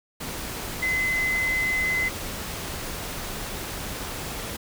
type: tone in noise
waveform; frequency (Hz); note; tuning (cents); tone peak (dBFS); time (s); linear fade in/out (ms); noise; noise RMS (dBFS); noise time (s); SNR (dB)
sine; 2041; C7; -44; -22; 0.82-2.09; 10; pink; -33; 0.2-4.57; +8
effects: none